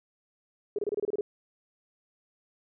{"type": "tone bursts", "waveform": "sine", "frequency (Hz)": 413, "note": "G#4", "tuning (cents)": -10, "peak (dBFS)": -26, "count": 9, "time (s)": [0.76, 1.21], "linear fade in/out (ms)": 2, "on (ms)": 26, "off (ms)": 27, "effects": []}